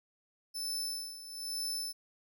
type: tone with tremolo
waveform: sawtooth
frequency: 5274 Hz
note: E8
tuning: in tune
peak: -31 dBFS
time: 0.54-1.93 s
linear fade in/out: 20 ms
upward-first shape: sine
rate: 1.1 Hz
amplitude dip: 75%
effects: none